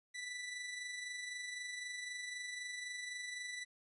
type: tone with amplitude modulation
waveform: sawtooth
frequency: 1976 Hz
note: B6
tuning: in tune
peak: -37 dBFS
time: 0.14-3.65 s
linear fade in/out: 20 ms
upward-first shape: sine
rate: 23.9 Hz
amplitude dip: 40%
effects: resampled to 24000 Hz + 13-bit